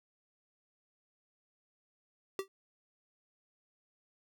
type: tone with exponential decay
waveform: square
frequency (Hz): 387.8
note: G4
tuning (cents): -19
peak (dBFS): -30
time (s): 2.39-2.48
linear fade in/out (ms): 1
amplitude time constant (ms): 18
effects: none